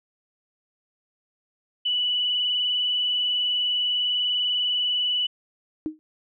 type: tone with vibrato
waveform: sine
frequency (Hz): 2960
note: F#7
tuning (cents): 0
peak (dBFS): -21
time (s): 1.85-5.27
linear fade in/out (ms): 10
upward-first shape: sine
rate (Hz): 20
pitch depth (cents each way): 27
type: tone with exponential decay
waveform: sine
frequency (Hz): 311.1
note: D#4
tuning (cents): 0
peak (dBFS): -21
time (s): 5.86-5.99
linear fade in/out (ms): 0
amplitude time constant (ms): 28
effects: none